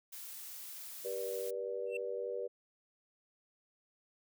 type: noise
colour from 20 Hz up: blue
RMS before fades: -47 dBFS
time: 0.12-1.51 s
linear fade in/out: 10 ms
type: chord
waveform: sine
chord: G major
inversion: none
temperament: equal with one note detuned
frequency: 392 / 484 / 587.3 Hz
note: G4 / B4 / D5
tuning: 0 / -35 / 0 cents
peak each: -42 / -38 / -43 dBFS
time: 1.04-2.48 s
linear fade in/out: 20 ms
type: tone with exponential growth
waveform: triangle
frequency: 2694 Hz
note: E7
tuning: 37 cents sharp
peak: -35 dBFS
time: 1.86-1.97 s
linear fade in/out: 5 ms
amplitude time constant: 23 ms
effects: none